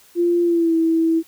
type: tone with pitch glide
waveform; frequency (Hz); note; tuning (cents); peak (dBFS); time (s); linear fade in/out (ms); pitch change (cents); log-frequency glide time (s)
sine; 346.2 to 326.8; F4 to E4; -15 to -15; -14; 0.15-1.23; 50; -100; 0.43-0.75
effects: white hiss -51 dBFS RMS until 1.27 s